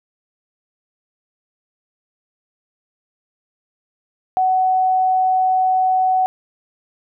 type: tone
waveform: sine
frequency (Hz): 748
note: F#5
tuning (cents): +19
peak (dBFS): -13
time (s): 4.37-6.26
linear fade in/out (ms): 0
effects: none